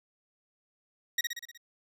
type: tone with echo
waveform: 20% pulse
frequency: 1892 Hz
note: A#6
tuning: 25 cents sharp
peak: -20 dBFS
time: 1.18-1.21 s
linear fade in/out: 5 ms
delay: 61 ms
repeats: 6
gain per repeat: -4 dB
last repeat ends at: 1.576 s
effects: none